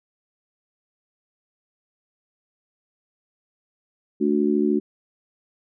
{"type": "chord", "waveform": "sine", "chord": "D major", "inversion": "second", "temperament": "just", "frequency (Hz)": [220.2, 293.7, 367.1], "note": ["A3", "D4", "F#4"], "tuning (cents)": [2, 0, -14], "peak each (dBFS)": -22, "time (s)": [4.2, 4.8], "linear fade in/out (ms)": 20, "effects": []}